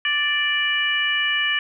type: harmonic tone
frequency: 587.3 Hz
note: D5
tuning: in tune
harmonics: 2 / 3 / 4 / 5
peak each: -32 / -22 / -25 / -23 dBFS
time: 0.05-1.59 s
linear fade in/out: 2 ms
effects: none